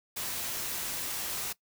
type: noise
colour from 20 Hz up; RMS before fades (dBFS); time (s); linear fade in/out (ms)
white; -35; 0.16-1.53; 10
effects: noise-tail reverb RT60 0.1 s tail -20 dB re dry